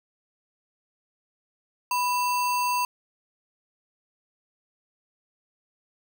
sine tone with sample-and-hold, 987.8 Hz, B5, in tune, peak -22 dBFS, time 1.91-2.85 s, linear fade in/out 2 ms, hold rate 3675 Hz, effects none

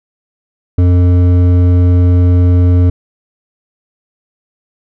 sine tone with hard clipping, 89 Hz, F2, 33 cents sharp, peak -7 dBFS, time 0.78-2.9 s, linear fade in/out 5 ms, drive 10 dB, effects none

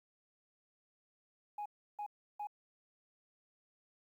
sine tone bursts, 830.6 Hz, G#5, in tune, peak -37 dBFS, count 3, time 1.58-2.471 s, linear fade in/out 5 ms, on 77 ms, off 330 ms, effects tanh soft clip ceiling -36 dBFS + 12-bit

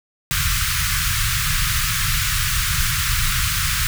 pink band-stop noise, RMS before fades -20 dBFS, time 0.31-3.87 s, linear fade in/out 0 ms, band 150 to 1200 Hz, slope 48 dB/octave, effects none

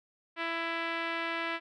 5% pulse tone with low-pass filter, 332.4 Hz, E4, 15 cents sharp, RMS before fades -34 dBFS, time 0.36-1.6 s, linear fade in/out 50 ms, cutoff 2300 Hz, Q 1.2, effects none

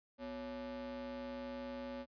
square ring-modulated tone, 154.1 Hz, D#3, 16 cents flat, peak -40 dBFS, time 0.18-2.06 s, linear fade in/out 50 ms, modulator 402 Hz, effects high-pass 60 Hz 12 dB/octave + resampled to 11025 Hz

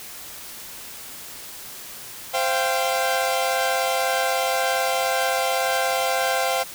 sawtooth chord, C suspended fourth, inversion none, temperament equal with one note detuned, 523.3 / 687.3 / 784 Hz, C5 / F5 / G5, 0 / -28 / 0 cents, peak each -21 dBFS, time 2.33-6.64 s, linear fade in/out 20 ms, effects white hiss -38 dBFS RMS until 6.74 s

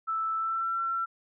sine tone with pitch glide, 1318.5 to 1351.7 Hz, E6 to E6, 0 to +43 cents, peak -27 dBFS, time 0.07-1.06 s, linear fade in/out 20 ms, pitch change +43 cents, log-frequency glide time 0.36-0.7 s, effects none

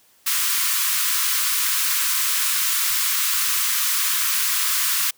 white high-pass noise, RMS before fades -21 dBFS, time 0.26-5.11 s, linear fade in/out 10 ms, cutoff 1000 Hz, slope 96 dB/octave, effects white hiss -57 dBFS RMS until 5.17 s + high-pass 60 Hz 12 dB/octave

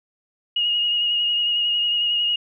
sine tone with vibrato, 2872 Hz, F7, 48 cents sharp, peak -18 dBFS, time 0.56-2.36 s, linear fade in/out 5 ms, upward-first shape sine, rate 11 Hz, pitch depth 21 cents each way, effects none

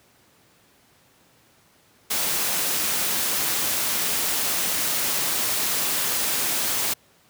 white noise, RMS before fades -24 dBFS, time 2.1-6.94 s, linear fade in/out 10 ms, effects pink hiss -58 dBFS RMS until 7.29 s + high-pass 100 Hz 12 dB/octave

